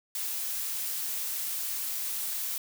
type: noise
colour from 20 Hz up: blue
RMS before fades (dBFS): -33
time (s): 0.15-2.58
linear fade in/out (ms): 2
effects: none